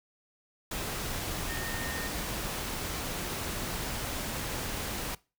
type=tone in noise; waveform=sine; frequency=1837 Hz; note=A#6; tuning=26 cents flat; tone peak=-39 dBFS; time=1.49-2.08 s; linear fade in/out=5 ms; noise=pink; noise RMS=-35 dBFS; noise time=0.71-5.15 s; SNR=-7 dB; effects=noise-tail reverb RT60 0.3 s tail -22 dB re dry